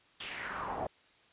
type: noise with band-pass filter sweep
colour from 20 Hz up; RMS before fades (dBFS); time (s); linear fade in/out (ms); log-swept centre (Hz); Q
brown; -39; 0.2-0.87; 5; 3300 to 620; 3.1
effects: white hiss -64 dBFS RMS until 1.32 s + resampled to 8000 Hz